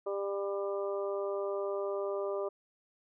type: harmonic tone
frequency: 198.9 Hz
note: G3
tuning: 25 cents sharp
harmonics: 2 / 3 / 4 / 5 / 6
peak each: -34 / -36 / -49 / -46 / -44 dBFS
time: 0.06-2.49 s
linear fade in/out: 10 ms
effects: none